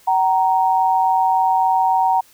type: tone pair together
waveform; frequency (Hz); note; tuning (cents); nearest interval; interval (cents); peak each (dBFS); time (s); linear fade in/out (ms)
sine; 759.6 / 932.3; F#5 / A#5; +45 / 0; major third; 355; -16; 0.07-2.21; 10
effects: white hiss -51 dBFS RMS until 2.33 s